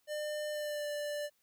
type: tone with pitch glide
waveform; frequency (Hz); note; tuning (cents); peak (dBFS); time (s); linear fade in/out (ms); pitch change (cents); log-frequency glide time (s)
square; 600 to 588.7; D5 to D5; +37 to +4; -36; 0.07-1.3; 50; -33; 0.51-0.88
effects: white hiss -75 dBFS RMS until 1.42 s